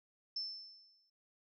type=tone with exponential decay; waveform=sine; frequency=5300 Hz; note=E8; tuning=9 cents sharp; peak=-35 dBFS; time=0.36-1.1 s; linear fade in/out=5 ms; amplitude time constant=160 ms; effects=none